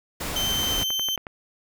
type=noise; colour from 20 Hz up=pink; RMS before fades=-30 dBFS; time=0.2-0.84 s; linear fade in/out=10 ms
type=tone; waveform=35% pulse; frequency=3100 Hz; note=G7; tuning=20 cents flat; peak=-22 dBFS; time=0.36-1.16 s; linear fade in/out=2 ms
type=click train; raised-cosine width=0.5 ms; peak=-19 dBFS; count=10; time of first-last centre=0.45-1.268 s; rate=11 Hz
effects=none